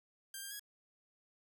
5% pulse tone with pitch steps, 1588 / 1599 / 1660 Hz, G6 / G6 / G#6, +22 / +34 / -1 cents, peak -33 dBFS, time 0.34-0.595 s, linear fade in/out 2 ms, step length 85 ms, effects none

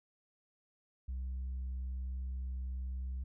sine tone, 64.2 Hz, C2, 32 cents flat, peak -34 dBFS, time 1.08-3.24 s, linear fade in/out 10 ms, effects tanh soft clip ceiling -35 dBFS

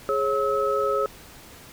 sine tone cluster, 416.5 / 546 / 1291 Hz, G#4 / C#5 / E6, +5 / -26 / -37 cents, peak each -25 dBFS, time 0.09-1.06 s, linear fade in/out 0 ms, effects pink hiss -46 dBFS RMS until 1.72 s

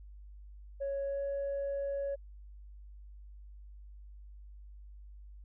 sine tone with pitch glide, 554.4 to 558.3 Hz, C#5 to C#5, 0 to +12 cents, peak -31 dBFS, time 0.8-2.16 s, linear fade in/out 20 ms, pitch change +12 cents, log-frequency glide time 1.05-1.21 s, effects tanh soft clip ceiling -30 dBFS + added 50 Hz sine -48 dBFS peak until 5.44 s

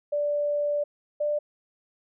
sine tone pair in turn, 585 / 592.1 Hz, D5 / D5, -7 / +14 cents, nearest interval unison, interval 21 cents, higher second, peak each -23 dBFS, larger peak neither, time 0.12-0.84 / 1.2-1.39 s, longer first, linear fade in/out 10 ms, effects none

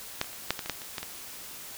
clicks, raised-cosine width 0.2 ms, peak -9 / -27 / -27 / -7 / -16 / -19 / -11 / -24 / -15 / -18 dBFS, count 10, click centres 0.214 / 0.245 / 0.331 / 0.506 / 0.592 / 0.66 / 0.697 / 0.818 / 0.982 / 1.03 s, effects white hiss -43 dBFS RMS until 1.77 s

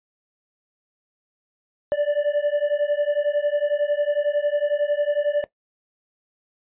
triangle beating tone pair, 580 / 591 Hz, D5 / D5, -22 / +11 cents, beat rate 11 Hz, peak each -20 dBFS, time 1.92-5.44 s, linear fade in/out 0 ms, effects noise-tail reverb RT60 0.1 s tail -17 dB re dry + resampled to 8000 Hz

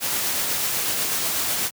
white noise with tremolo, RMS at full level -23 dBFS, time 0-1.71 s, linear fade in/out 50 ms, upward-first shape triangle, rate 8.1 Hz, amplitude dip 25%, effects high-pass 80 Hz 12 dB/octave

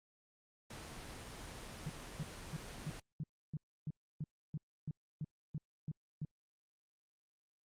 pink noise, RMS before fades -48 dBFS, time 0.7-3 s, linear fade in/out 5 ms
sine tone bursts, 151.9 Hz, D#3, 41 cents flat, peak -37 dBFS, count 14, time 1.86-6.25 s, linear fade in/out 2 ms, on 35 ms, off 300 ms
effects low-pass 9000 Hz 12 dB/octave + Opus 32 kbps

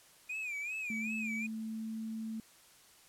triangle tone with vibrato, 2434 Hz, D#7, 39 cents flat, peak -35 dBFS, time 0.29-1.47 s, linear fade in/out 10 ms, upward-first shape sine, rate 2.6 Hz, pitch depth 120 cents each way
sine tone with pitch glide, 220 to 222 Hz, A3 to A3, 0 to +16 cents, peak -37 dBFS, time 0.9-2.4 s, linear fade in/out 2 ms, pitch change +16 cents, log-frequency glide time 1.11-2.03 s
effects white hiss -61 dBFS RMS until 3.08 s + low-pass 12000 Hz 12 dB/octave

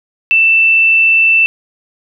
sine tone, 2663 Hz, E7, 17 cents sharp, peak -6 dBFS, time 0.31-1.46 s, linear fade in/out 0 ms, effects none

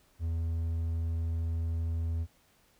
triangle tone, 82.41 Hz, E2, in tune, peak -27 dBFS, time 0.19-2.27 s, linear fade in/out 50 ms, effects pink hiss -66 dBFS RMS until 2.79 s

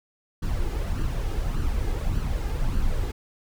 brown noise with flanger, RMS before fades -25 dBFS, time 0.42-3.12 s, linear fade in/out 10 ms, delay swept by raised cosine 0.67 to 2.47 ms, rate 1.7 Hz, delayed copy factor +0.5, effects none

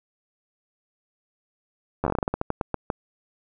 slowing click train, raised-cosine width 1 ms, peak -10 dBFS, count 16, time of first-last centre 2.04-2.902 s, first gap 11 ms, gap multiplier 1.21, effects none

